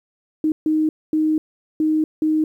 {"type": "tone bursts at uneven times", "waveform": "sine", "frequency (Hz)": 311.1, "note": "D#4", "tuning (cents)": 0, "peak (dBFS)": -15, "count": 5, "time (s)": [[0.44, 0.52], [0.66, 0.89], [1.13, 1.38], [1.8, 2.04], [2.22, 2.44]], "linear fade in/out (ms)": 2, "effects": ["9-bit"]}